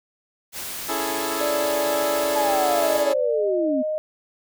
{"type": "noise", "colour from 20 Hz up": "white", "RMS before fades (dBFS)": -32, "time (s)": [0.52, 3.05], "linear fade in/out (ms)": 50}
{"type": "chord", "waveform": "15% pulse", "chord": "A major seventh", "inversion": "first", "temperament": "equal", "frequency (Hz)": [277.2, 329.6, 415.3, 440], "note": ["C#4", "E4", "G#4", "A4"], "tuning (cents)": [0, 0, 0, 0], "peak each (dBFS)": [-26, -22, -24, -24], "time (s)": [0.88, 3.14], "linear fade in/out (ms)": 20}
{"type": "tone with pitch glide", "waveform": "sine", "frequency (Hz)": [587.3, 617.9], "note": ["D5", "D#5"], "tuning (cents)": [0, -12], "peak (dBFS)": -22, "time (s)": [1.41, 3.98], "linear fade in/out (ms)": 0, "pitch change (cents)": 88, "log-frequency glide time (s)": [3.28, 3.47]}
{"type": "linear sweep", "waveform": "sine", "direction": "down", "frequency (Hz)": [868, 246.9], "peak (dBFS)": -21, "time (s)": [2.35, 3.83], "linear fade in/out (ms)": 20}
{"effects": []}